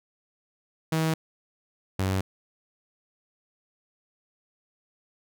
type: tone pair in turn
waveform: sawtooth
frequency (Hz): 160 / 95.14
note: D#3 / F#2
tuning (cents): +49 / +49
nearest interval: major sixth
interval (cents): 900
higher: first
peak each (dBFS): -19 / -20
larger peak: first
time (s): 0.92-1.14 / 1.99-2.21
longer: neither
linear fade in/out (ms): 5
effects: none